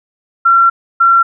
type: tone pair in turn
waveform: sine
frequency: 1363 / 1363 Hz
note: F6 / F6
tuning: -43 / -43 cents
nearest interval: unison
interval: 0 cents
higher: neither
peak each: -5 dBFS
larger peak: neither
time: 0.45-0.7 / 1-1.23 s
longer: first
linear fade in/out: 10 ms
effects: none